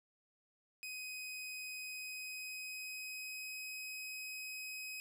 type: tone with pitch glide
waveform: sawtooth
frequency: 2512 to 2529 Hz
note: D#7 to D#7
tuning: +16 to +28 cents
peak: -40 dBFS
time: 0.83-5 s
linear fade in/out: 0 ms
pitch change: +12 cents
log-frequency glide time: 1.81-3.58 s
effects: none